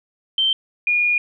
sine tone pair in turn, 3121 / 2435 Hz, G7 / D#7, -8 / -38 cents, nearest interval major third, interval 430 cents, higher first, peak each -15 dBFS, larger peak neither, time 0.38-0.53 / 0.87-1.18 s, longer second, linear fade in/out 2 ms, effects none

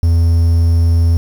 triangle tone with quantisation, 83.8 Hz, E2, 29 cents sharp, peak -6 dBFS, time 0.03-1.17 s, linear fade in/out 0 ms, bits 6, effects none

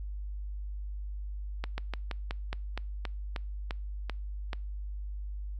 slowing click train, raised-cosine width 0.3 ms, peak -19 dBFS, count 12, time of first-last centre 1.64-4.532 s, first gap 140 ms, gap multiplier 1.12, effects noise-tail reverb RT60 0.4 s tail -26 dB re dry + added 50 Hz sine -35 dBFS peak until 5.59 s

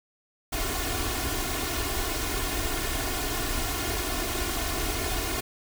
pink noise with comb filter, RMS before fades -29 dBFS, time 0.52-5.41 s, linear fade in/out 10 ms, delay 2.8 ms, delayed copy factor +0.8, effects none

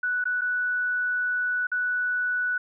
sine tone with dropouts, 1480 Hz, F#6, in tune, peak -23 dBFS, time 0.03-2.58 s, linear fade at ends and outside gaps 5 ms, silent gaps 0.241-0.254 / 0.411-0.416 / 1.67-1.716 s, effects none

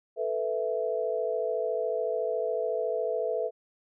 sine chord, A suspended second, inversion none, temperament equal, 440 / 493.9 / 659.3 Hz, A4 / B4 / E5, 0 / 0 / 0 cents, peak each -31 dBFS, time 0.16-3.51 s, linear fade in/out 50 ms, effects none

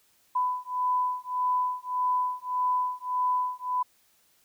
sine beating tone pair, 999 / 1000.7 Hz, B5 / B5, +20 / +23 cents, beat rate 1.7 Hz, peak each -28 dBFS, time 0.35-3.83 s, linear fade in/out 10 ms, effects white hiss -65 dBFS RMS until 4.44 s

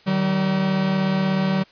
45% pulse tone pair together, 154.3 / 190.9 Hz, D#3 / G3, -14 / -46 cents, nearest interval major third, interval 368 cents, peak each -26 / -19 dBFS, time 0.06-1.64 s, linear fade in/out 20 ms, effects white hiss -52 dBFS RMS until 1.71 s + resampled to 11025 Hz

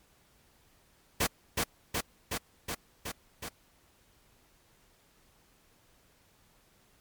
pink noise with echo, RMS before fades -27 dBFS, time 1.2-1.27 s, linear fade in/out 10 ms, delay 370 ms, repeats 6, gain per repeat -2 dB, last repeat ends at 3.49 s, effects pink hiss -65 dBFS RMS until 7 s + MP3 96 kbps

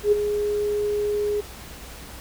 sine tone with ADSR envelope, 415.3 Hz, G#4, in tune, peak -12 dBFS, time 0.03-1.41 s, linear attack 91 ms, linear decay 15 ms, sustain -9 dB, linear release 10 ms, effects added 60 Hz sine -43 dBFS peak until 2.2 s + pink hiss -41 dBFS RMS until 2.2 s

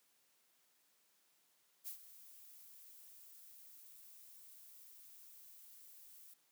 violet noise with ADSR envelope, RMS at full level -45 dBFS, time 1.84-6.34 s, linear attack 33 ms, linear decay 100 ms, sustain -14 dB, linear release 6 ms, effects white hiss -75 dBFS RMS until 6.51 s + high-pass 150 Hz 12 dB/octave

